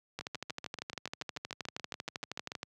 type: two click trains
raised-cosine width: 0.2 ms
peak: -22 / -20 dBFS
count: 17 / 32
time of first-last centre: 0.21-2.519 / 0.19-2.631 s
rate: 6.93 / 12.7 Hz
effects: high-pass 100 Hz 12 dB/octave

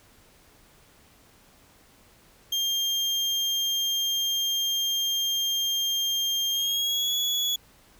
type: tone with pitch glide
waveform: 35% pulse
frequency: 3200 to 3382 Hz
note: G7 to G#7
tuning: +35 to +31 cents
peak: -22 dBFS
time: 2.52-7.56 s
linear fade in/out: 5 ms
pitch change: +96 cents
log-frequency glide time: 6.5-7.14 s
effects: pink hiss -57 dBFS RMS until 7.99 s

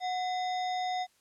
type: harmonic tone with a mistuned harmonic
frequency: 733 Hz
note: F#5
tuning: 16 cents flat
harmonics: 1 / 3 / 5 / 7 / 9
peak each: -30 / -42 / -42 / -47 / -53 dBFS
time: 0-1.07 s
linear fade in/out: 50 ms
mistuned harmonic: 3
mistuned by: -140 cents
effects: white hiss -68 dBFS RMS until 1.2 s + low-pass 10000 Hz 12 dB/octave

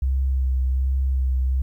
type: tone with vibrato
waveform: sine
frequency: 65.41 Hz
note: C2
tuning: in tune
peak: -18 dBFS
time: 0.02-1.62 s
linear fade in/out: 5 ms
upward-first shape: sine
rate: 1.3 Hz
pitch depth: 26 cents each way
effects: 10-bit

